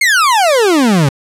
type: exponential sweep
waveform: 40% pulse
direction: down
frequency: 2217 to 130.81 Hz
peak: -7 dBFS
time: 0.01-1.09 s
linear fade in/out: 5 ms
effects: low-pass 11000 Hz 12 dB/octave